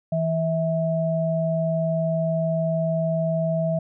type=tone pair together; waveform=sine; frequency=163.11 / 650 Hz; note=E3 / E5; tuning=-18 / -24 cents; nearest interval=2 octaves; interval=2394 cents; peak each=-23 dBFS; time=0.12-3.79 s; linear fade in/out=5 ms; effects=none